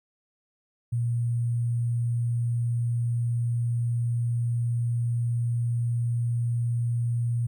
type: tone with sample-and-hold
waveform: sine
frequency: 118.5 Hz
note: A#2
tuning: 29 cents sharp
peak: -23 dBFS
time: 0.92-7.47 s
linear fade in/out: 10 ms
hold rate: 8820 Hz
effects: none